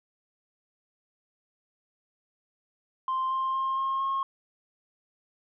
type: tone with pitch steps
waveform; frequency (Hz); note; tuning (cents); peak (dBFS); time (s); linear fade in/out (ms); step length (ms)
sine; 1046.5 / 1055 / 1063.6 / 1072.2 / 1080.9; C6 / C6 / C6 / C6 / C#6; 0 / +14 / +28 / +42 / -44; -24; 3.08-4.23; 2; 230
effects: tanh soft clip ceiling -23 dBFS